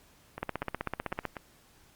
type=two click trains; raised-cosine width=0.5 ms; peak=-22 / -16 dBFS; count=5 / 14; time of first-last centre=0.38-1.368 / 0.43-1.253 s; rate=4.05 / 15.8 Hz; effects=pink hiss -61 dBFS RMS until 1.95 s + Opus 48 kbps